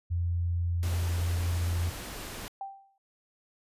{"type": "tone", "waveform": "sine", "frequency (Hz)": 86.3, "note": "F2", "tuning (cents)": -20, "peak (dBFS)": -26, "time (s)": [0.1, 1.91], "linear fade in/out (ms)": 20}
{"type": "noise", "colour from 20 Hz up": "pink", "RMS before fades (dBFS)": -40, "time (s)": [0.83, 2.48], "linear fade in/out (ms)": 0}
{"type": "tone with exponential decay", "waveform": "sine", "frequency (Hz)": 784, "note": "G5", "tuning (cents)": 0, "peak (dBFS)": -32, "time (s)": [2.61, 2.98], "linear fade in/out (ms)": 2, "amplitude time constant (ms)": 80}
{"effects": ["resampled to 32000 Hz"]}